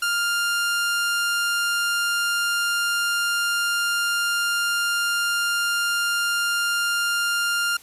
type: tone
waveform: sawtooth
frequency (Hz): 1400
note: F6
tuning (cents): +4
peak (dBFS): -17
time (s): 0.02-7.77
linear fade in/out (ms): 5
effects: white hiss -48 dBFS RMS until 7.82 s + resampled to 32000 Hz